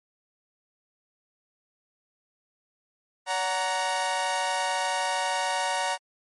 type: chord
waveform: sawtooth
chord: F# major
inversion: second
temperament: equal with one note detuned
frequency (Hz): 568.3 / 740 / 932.3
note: C#5 / F#5 / A#5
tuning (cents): +43 / 0 / 0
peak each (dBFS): -29 / -26 / -24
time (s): 3.26-5.98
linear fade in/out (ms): 50
effects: MP3 48 kbps